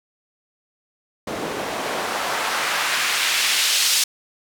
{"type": "noise with band-pass filter sweep", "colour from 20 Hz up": "white", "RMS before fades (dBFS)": -22, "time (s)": [1.27, 4.04], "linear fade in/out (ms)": 5, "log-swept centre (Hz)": [330, 4800], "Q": 0.91, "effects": []}